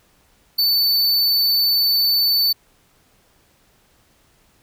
square tone, 4511 Hz, C#8, 29 cents sharp, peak -15 dBFS, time 0.58-2.53 s, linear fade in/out 10 ms, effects pink hiss -58 dBFS RMS until 4.62 s

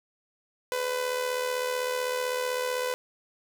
sawtooth tone with amplitude modulation, 501 Hz, B4, 25 cents sharp, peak -21 dBFS, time 0.72-2.94 s, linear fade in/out 0 ms, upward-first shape sine, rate 75.8 Hz, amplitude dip 55%, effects none

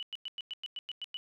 sine tone bursts, 2961 Hz, F#7, 1 cent sharp, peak -36 dBFS, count 10, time 0-1.17 s, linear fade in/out 0 ms, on 27 ms, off 100 ms, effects none

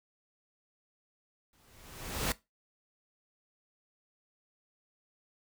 pink noise with exponential growth, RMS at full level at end -29 dBFS, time 1.53-2.32 s, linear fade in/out 1 ms, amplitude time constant 170 ms, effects noise-tail reverb RT60 0.2 s tail -18 dB re dry

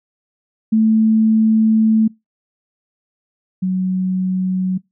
sine tone pair in turn, 220 / 185.85 Hz, A3 / F#3, 0 / +8 cents, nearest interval minor third, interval 292 cents, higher first, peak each -10 / -15 dBFS, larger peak first, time 0.72-2.08 / 3.62-4.78 s, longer first, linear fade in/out 10 ms, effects noise-tail reverb RT60 0.2 s tail -24 dB re dry

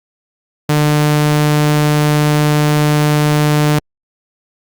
sawtooth tone, 149.5 Hz, D3, 31 cents sharp, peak -6 dBFS, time 0.69-3.79 s, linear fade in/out 5 ms, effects Opus 48 kbps

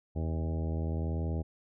harmonic tone with a mistuned harmonic, 80.5 Hz, E2, 41 cents flat, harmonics 1 / 2 / 3 / 4 / 5 / 6 / 7 / 8 / 10, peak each -31 / -37 / -41 / -43 / -45 / -47 / -48 / -49 / -51 dBFS, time 0.15-1.43 s, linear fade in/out 20 ms, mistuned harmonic 1, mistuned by +30 cents, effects none

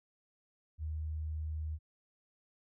sine tone, 77.78 Hz, D#2, in tune, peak -35 dBFS, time 0.78-1.79 s, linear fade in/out 50 ms, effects none

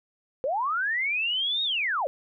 sine linear two-way sweep, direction up then down, 490 to 3778 to 490 Hz, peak -24 dBFS, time 0.44-2.07 s, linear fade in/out 0 ms, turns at 1.63 s, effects none

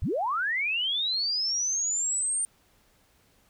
sine linear sweep, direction up, 43.65 to 8920 Hz, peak -25 dBFS, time 0.02-2.45 s, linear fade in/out 0 ms, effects pink hiss -64 dBFS RMS until 3.49 s

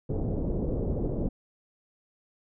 pink low-pass noise, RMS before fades -29 dBFS, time 0.09-1.29 s, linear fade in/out 10 ms, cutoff 510 Hz, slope 24 dB/octave, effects none

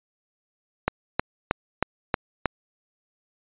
click train, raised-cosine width 0.5 ms, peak -5 dBFS, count 6, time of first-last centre 0.88-2.457 s, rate 3.17 Hz, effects resampled to 8000 Hz

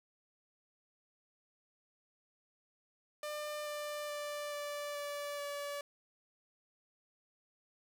sawtooth tone with pitch steps, 598 / 593.2 / 588.4 / 583.7 / 579 / 574.3 Hz, D5 / D5 / D5 / D5 / D5 / D5, +31 / +17 / +3 / -11 / -25 / -39 cents, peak -35 dBFS, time 3.23-5.81 s, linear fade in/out 2 ms, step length 430 ms, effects none

